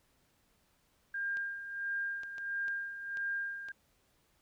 sine tone with tremolo, 1604 Hz, G6, 39 cents sharp, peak -32 dBFS, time 1.14-3.72 s, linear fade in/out 5 ms, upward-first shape sine, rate 1.5 Hz, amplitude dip 65%
clicks, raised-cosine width 0.2 ms, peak -33 dBFS, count 6, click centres 1.371 / 2.234 / 2.382 / 2.682 / 3.172 / 3.686 s
effects pink hiss -72 dBFS RMS until 4.41 s

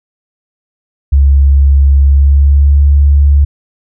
sine tone with pitch glide, 69.3 to 71.25 Hz, C#2 to C#2, 0 to +48 cents, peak -3 dBFS, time 1.12-3.45 s, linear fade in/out 10 ms, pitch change +48 cents, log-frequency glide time 2.05-2.8 s, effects none

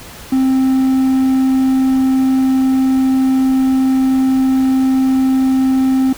triangle tone, 263.1 Hz, C4, 10 cents sharp, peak -8 dBFS, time 0.32-6.13 s, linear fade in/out 5 ms, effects pink hiss -34 dBFS RMS until 6.17 s

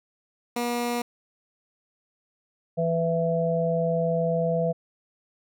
15% pulse tone, 240 Hz, B3, 49 cents flat, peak -19 dBFS, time 0.56-1.02 s, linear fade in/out 5 ms
harmonic tone, 166.3 Hz, E3, 16 cents sharp, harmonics 1 / 3 / 4, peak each -26 / -26 / -26 dBFS, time 2.77-4.73 s, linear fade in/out 20 ms
effects none

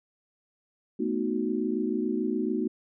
sine chord, B dominant seventh, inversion third, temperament equal, 220 / 246.9 / 311.1 / 370 Hz, A3 / B3 / D#4 / F#4, 0 / 0 / 0 / 0 cents, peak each -31 dBFS, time 0.99-2.68 s, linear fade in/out 10 ms, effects none

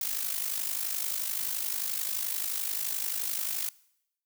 blue noise with amplitude modulation, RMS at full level -29 dBFS, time 0.01-3.69 s, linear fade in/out 2 ms, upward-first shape sine, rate 51.5 Hz, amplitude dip 70%, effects noise-tail reverb RT60 0.8 s tail -22 dB re dry

